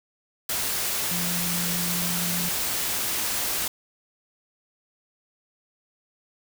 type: tone in noise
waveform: sine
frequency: 174.6 Hz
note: F3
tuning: in tune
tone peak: -30 dBFS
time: 1.11-2.49 s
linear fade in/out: 5 ms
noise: white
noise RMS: -27 dBFS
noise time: 0.49-3.68 s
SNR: -6 dB
effects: none